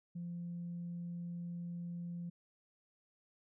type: tone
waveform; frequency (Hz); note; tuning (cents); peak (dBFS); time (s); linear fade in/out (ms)
sine; 172.8; F3; -18; -39; 0.15-2.3; 10
effects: tanh soft clip ceiling -36 dBFS